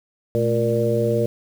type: harmonic tone with a mistuned harmonic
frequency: 117.2 Hz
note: A#2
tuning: 10 cents sharp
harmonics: 1 / 2 / 3 / 4 / 5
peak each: -23 / -26 / -26 / -21 / -24 dBFS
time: 0.35-1.26 s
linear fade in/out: 0 ms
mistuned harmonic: 2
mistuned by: -110 cents
effects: 7-bit